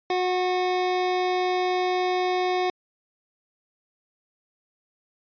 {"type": "tone pair together", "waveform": "square", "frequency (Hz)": [363.5, 733.5], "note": ["F#4", "F#5"], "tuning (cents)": [-31, -15], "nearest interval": "octave", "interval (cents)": 1216, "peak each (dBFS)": [-25, -26], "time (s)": [0.1, 2.7], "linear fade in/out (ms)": 2, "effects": ["resampled to 11025 Hz"]}